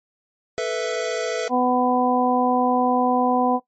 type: chord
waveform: square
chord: A suspended second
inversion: none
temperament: equal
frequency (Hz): 440 / 493.9 / 659.3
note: A4 / B4 / E5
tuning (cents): 0 / 0 / 0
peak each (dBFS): -27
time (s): 0.58-1.48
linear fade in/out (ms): 0
type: harmonic tone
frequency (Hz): 249.8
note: B3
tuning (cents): +20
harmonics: 1 / 2 / 3 / 4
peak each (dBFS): -21 / -23 / -20 / -25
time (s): 1.49-3.6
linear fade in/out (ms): 50
effects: noise-tail reverb RT60 0.1 s tail -17 dB re dry + MP3 32 kbps